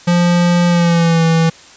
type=tone with pitch glide; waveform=square; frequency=174.61 to 163.86 Hz; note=F3 to E3; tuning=0 to -10 cents; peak=-10 dBFS; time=0.07-1.5 s; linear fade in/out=10 ms; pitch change=-110 cents; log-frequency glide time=0.68-1.24 s; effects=white hiss -40 dBFS RMS until 1.76 s + resampled to 16000 Hz